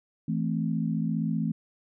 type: chord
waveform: sine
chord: A minor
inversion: second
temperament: equal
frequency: 164.81 / 220 / 261.6 Hz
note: E3 / A3 / C4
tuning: 0 / 0 / 0 cents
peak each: -28 / -29 / -33 dBFS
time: 0.28-1.52 s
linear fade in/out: 5 ms
effects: none